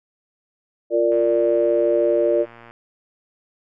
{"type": "chord", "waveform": "sine", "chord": "Bb major", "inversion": "second", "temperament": "equal with one note detuned", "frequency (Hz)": [349.2, 461.6, 587.3], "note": ["F4", "Bb4", "D5"], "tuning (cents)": [0, -17, 0], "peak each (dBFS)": [-20, -21, -18], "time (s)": [0.9, 2.46], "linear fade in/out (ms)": 50}
{"type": "click train", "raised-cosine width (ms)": 0.5, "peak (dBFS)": -28, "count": 187, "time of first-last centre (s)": [1.12, 2.71], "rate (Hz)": 117}
{"effects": []}